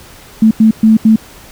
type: tone bursts at uneven times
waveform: sine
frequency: 220 Hz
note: A3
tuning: in tune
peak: -3 dBFS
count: 4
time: 0.42-0.51 / 0.6-0.71 / 0.83-0.97 / 1.05-1.16 s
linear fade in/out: 5 ms
effects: pink hiss -37 dBFS RMS until 1.51 s